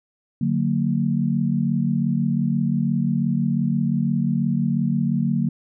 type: chord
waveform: sine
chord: D augmented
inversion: none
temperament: just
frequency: 146.83 / 183.54 / 229.4 Hz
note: D3 / F#3 / A#3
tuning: 0 / -14 / -28 cents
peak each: -23 / -23 / -22 dBFS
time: 0.41-5.49 s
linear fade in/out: 5 ms
effects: none